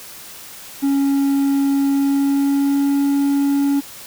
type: tone with pitch glide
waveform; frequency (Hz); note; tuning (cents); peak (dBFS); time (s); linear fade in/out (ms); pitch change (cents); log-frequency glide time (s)
triangle; 277.2 to 280.7; C#4 to C#4; 0 to +22; -12; 0.82-3.81; 20; +22; 1.9-3.02
effects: white hiss -37 dBFS RMS until 4.06 s